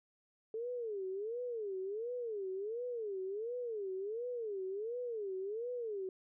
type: tone with vibrato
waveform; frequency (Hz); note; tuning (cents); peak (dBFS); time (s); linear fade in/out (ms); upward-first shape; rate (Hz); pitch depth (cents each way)
sine; 431.1; A4; -35; -37; 0.54-6.09; 2; sine; 1.4; 240
effects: none